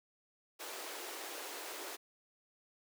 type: high-pass noise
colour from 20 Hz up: pink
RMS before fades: -45 dBFS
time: 0.59-1.97 s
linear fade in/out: 20 ms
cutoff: 320 Hz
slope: 48 dB/octave
effects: none